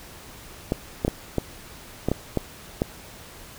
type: clicks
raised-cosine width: 2 ms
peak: -8 dBFS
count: 8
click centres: 0.721 / 1.049 / 1.08 / 1.383 / 2.086 / 2.116 / 2.373 / 2.819 s
effects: pink hiss -44 dBFS RMS until 3.58 s

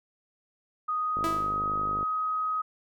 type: tone with pitch glide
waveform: sine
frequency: 1244.5 to 1261.1 Hz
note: D#6 to D#6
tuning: 0 to +23 cents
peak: -26 dBFS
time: 0.88-2.62 s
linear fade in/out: 10 ms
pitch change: +23 cents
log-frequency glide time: 0.99-1.49 s
type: click train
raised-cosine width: 2 ms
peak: -25 dBFS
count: 45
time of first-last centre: 1.17-2.029 s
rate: 51.2 Hz
type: tone with exponential decay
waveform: sawtooth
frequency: 329.6 Hz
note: E4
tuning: in tune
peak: -23 dBFS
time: 1.24-1.65 s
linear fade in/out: 0 ms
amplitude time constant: 88 ms
effects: none

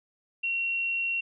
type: tone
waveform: sine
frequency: 2736 Hz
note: F7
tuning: 36 cents flat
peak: -26 dBFS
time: 0.43-1.21 s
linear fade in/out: 10 ms
effects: none

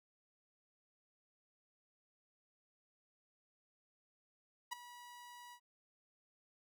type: tone with ADSR envelope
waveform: sawtooth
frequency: 970 Hz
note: B5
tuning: 31 cents flat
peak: -33 dBFS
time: 4.71-5.6 s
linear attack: 17 ms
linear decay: 10 ms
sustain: -16 dB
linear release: 72 ms
effects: none

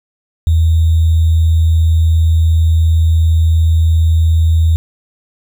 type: tone with sample-and-hold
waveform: sine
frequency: 81.4 Hz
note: E2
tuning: 21 cents flat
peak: -7 dBFS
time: 0.47-4.76 s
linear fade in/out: 0 ms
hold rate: 3675 Hz
effects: none

